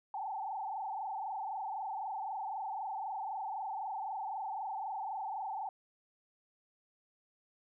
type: tone with frequency modulation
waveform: sine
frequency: 823 Hz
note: G#5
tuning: 16 cents flat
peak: -36 dBFS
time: 0.14-5.69 s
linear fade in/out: 2 ms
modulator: 23.9 Hz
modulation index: 3
effects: none